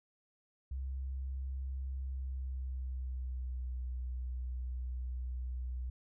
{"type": "tone with pitch glide", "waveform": "sine", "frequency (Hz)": [66.1, 62.39], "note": ["C2", "B1"], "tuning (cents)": [18, 18], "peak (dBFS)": -36, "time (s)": [0.71, 5.9], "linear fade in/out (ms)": 5, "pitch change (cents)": -100, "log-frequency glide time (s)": [1.97, 3.79], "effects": []}